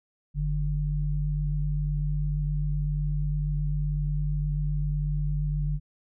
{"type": "tone pair together", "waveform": "sine", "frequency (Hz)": [46.87, 148.8], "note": ["F#1", "D3"], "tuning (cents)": [23, 23], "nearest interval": "octave + minor sixth", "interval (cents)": 2000, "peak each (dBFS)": -27, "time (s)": [0.34, 5.8], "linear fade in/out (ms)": 50, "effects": []}